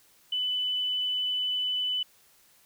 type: tone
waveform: sine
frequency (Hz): 2996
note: F#7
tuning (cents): +21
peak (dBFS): -26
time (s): 0.32-2.03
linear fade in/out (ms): 5
effects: white hiss -61 dBFS RMS until 2.65 s